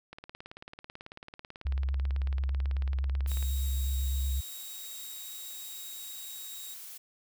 click train, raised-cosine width 0.3 ms, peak -28 dBFS, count 61, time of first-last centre 0.13-3.427 s, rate 18.2 Hz
sine tone with vibrato, 67.5 Hz, C#2, 45 cents flat, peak -27 dBFS, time 1.65-4.41 s, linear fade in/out 10 ms, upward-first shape sine, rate 8.1 Hz, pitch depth 32 cents each way
blue noise, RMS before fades -45 dBFS, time 3.27-6.98 s, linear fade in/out 10 ms
15% pulse tone, 3800 Hz, A#7, 33 cents sharp, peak -36 dBFS, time 3.29-6.75 s, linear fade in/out 20 ms
effects none

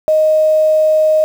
sine tone with quantisation, 622.3 Hz, D#5, in tune, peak -8 dBFS, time 0.08-1.24 s, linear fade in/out 0 ms, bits 6, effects none

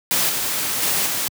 white noise with level steps, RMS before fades -19 / -23 / -20 / -23 dBFS, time 0.11-1.28 s, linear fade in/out 0 ms, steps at 0.29 / 0.82 / 1.06 s, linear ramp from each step 5 ms, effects high-pass 100 Hz 12 dB/octave

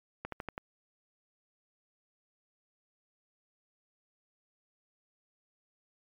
slowing click train, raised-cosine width 0.5 ms, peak -22 dBFS, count 5, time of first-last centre 0.25-0.579 s, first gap 73 ms, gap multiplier 1.08, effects MP3 96 kbps

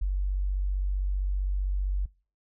sine tone, 47.71 Hz, G1, 46 cents flat, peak -24 dBFS, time 0.01-2.06 s, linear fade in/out 10 ms, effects noise-tail reverb RT60 0.4 s tail -25 dB re dry

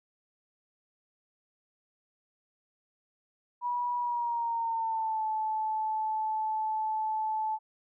sine tone with pitch glide, 971 to 870.1 Hz, B5 to A5, -30 to -20 cents, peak -28 dBFS, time 3.61-7.59 s, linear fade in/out 50 ms, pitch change -190 cents, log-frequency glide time 3.98-5.25 s, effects none

